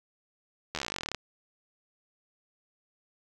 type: slowing click train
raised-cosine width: 0.2 ms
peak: -15 dBFS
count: 21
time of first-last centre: 0.75-1.147 s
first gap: 12 ms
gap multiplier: 1.05
effects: none